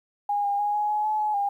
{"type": "tone with pitch steps", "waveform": "sine", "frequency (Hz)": [819, 808, 826, 836, 843, 856, 848, 806], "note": ["G#5", "G#5", "G#5", "G#5", "G#5", "A5", "G#5", "G5"], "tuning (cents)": [-24, -48, -10, 11, 26, -48, 36, 48], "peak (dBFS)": -22, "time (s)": [0.29, 1.49], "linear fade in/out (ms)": 5, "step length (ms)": 150, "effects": ["10-bit"]}